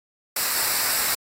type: noise with comb filter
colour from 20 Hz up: white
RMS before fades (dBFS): -23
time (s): 0.36-1.15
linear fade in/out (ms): 5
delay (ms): 0.31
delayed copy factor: -0.6
effects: AAC 48 kbps